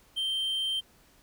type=tone; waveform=triangle; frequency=3136 Hz; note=G7; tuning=in tune; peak=-26 dBFS; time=0.16-0.81 s; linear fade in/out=20 ms; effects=pink hiss -61 dBFS RMS until 1.22 s